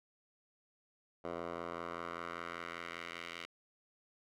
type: tone with band-pass filter sweep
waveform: 10% pulse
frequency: 85.1 Hz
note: F2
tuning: 44 cents flat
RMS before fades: -44 dBFS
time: 1.24-3.46 s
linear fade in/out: 10 ms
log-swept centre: 730 to 2600 Hz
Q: 1.5
effects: none